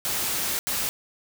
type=noise bursts at uneven times; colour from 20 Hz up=white; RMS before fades=-27 dBFS; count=2; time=0.05-0.59 / 0.67-0.89 s; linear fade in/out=0 ms; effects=none